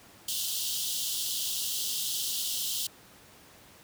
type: high-pass noise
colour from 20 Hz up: pink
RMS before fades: -32 dBFS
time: 0.28-2.87 s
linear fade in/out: 5 ms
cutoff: 2900 Hz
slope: 96 dB/octave
effects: pink hiss -54 dBFS RMS until 3.83 s + high-pass 80 Hz 12 dB/octave